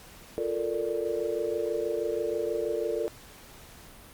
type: chord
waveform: sine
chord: Bb major seventh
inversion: second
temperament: equal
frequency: 349.2 / 440 / 466.2 / 587.3 Hz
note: F4 / A4 / Bb4 / D5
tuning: 0 / 0 / 0 / 0 cents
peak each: -34 / -31 / -32 / -34 dBFS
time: 0.38-3.08 s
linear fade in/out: 0 ms
effects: pink hiss -50 dBFS RMS until 4.13 s + Opus 48 kbps